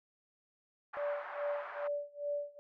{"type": "band-pass noise", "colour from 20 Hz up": "white", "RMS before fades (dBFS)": -45, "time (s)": [0.93, 1.88], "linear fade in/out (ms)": 10, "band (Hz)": [680, 1500], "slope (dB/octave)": 24}
{"type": "tone with tremolo", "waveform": "sine", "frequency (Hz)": 580, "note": "D5", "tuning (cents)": -22, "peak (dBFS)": -32, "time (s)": [0.97, 2.59], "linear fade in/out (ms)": 0, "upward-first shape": "sine", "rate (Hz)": 2.4, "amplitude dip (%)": 95}
{"effects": []}